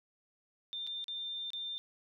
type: tone with dropouts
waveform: sine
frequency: 3595 Hz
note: A7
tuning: 36 cents sharp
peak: -37 dBFS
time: 0.73-1.78 s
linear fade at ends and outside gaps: 0 ms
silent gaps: 0.867-0.873 / 1.042-1.082 / 1.504-1.533 s
effects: none